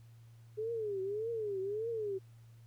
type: tone with vibrato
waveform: sine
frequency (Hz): 420.2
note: G#4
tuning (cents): +20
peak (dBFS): -34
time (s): 0.57-2.19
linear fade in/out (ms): 20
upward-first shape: triangle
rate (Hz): 1.7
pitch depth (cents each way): 200
effects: added 115 Hz sine -54 dBFS peak until 2.66 s + pink hiss -71 dBFS RMS until 2.66 s